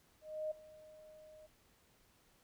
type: tone with ADSR envelope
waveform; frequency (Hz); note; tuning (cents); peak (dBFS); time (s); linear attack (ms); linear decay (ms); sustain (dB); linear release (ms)
sine; 619; D#5; -9; -35; 0.21-1.47; 300; 10; -20; 15
effects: pink hiss -70 dBFS RMS until 2.43 s